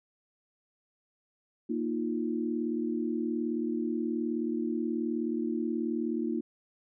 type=chord; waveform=sine; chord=Bb suspended fourth; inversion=none; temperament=just; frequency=233.1 / 310.8 / 349.6 Hz; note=Bb3 / Eb4 / F4; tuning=0 / -2 / +2 cents; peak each=-32 / -33 / -34 dBFS; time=1.69-6.41 s; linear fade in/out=10 ms; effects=none